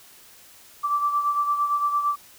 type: beating tone pair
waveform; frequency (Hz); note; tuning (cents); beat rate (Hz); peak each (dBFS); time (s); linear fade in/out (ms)
sine; 1165 / 1173.8; D6 / D6; -14 / -1; 8.8; -21 / -29; 0.83-2.16; 20
effects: white hiss -50 dBFS RMS until 2.38 s